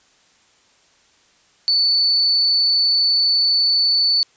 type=tone with amplitude modulation; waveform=sine; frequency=4484 Hz; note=C#8; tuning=19 cents sharp; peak=-12 dBFS; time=1.68-4.23 s; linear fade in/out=0 ms; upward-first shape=sine; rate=176 Hz; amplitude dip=30%; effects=white hiss -56 dBFS RMS until 4.36 s + resampled to 16000 Hz